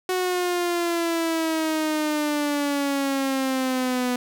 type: exponential sweep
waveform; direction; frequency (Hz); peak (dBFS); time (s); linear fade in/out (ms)
sawtooth; down; 370 to 246.9; -18; 0.09-4.16; 2
effects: none